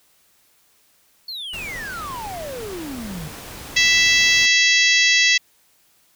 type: exponential sweep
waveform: triangle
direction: down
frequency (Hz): 4435 to 146.83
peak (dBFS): -27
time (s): 1.28-3.28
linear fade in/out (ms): 5
type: noise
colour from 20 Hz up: pink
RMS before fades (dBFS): -36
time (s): 1.53-4.46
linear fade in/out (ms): 5
type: harmonic tone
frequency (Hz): 660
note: E5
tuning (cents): +2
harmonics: 3 / 4 / 5 / 6 / 7 / 8 / 9 / 10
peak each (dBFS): -17 / -19 / -21 / -23 / -24 / -25 / -26 / -27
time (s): 3.76-5.38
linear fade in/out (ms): 10
effects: white hiss -59 dBFS RMS until 6.15 s